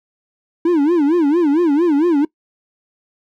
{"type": "tone with vibrato", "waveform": "triangle", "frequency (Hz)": 315.2, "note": "D#4", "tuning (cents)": 23, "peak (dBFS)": -9, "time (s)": [0.65, 2.25], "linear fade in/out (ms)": 5, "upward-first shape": "sine", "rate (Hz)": 4.4, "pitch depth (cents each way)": 210, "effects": ["noise-tail reverb RT60 0.1 s tail -23 dB re dry"]}